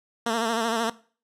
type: tone with vibrato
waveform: 10% pulse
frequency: 228.1 Hz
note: A#3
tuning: 37 cents flat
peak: -15 dBFS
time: 0.26-0.9 s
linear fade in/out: 5 ms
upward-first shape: sine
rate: 13 Hz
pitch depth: 57 cents each way
effects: noise-tail reverb RT60 0.4 s tail -19 dB re dry + low-pass 10000 Hz 12 dB/octave